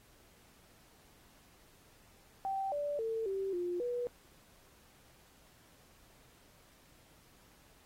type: tone with pitch steps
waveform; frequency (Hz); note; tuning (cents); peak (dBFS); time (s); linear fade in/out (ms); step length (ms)
sine; 777 / 582 / 449.7 / 387.8 / 352.9 / 486; G5 / D5 / A4 / G4 / F4 / B4; -16 / -16 / +38 / -19 / +18 / -28; -33; 2.45-4.07; 0; 270
effects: pink hiss -64 dBFS RMS until 7.85 s + AAC 48 kbps